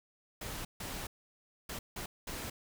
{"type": "noise bursts at uneven times", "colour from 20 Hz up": "pink", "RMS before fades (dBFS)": -41, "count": 5, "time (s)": [[0.41, 0.65], [0.8, 1.07], [1.69, 1.79], [1.96, 2.06], [2.27, 2.5]], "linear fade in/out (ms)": 5, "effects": []}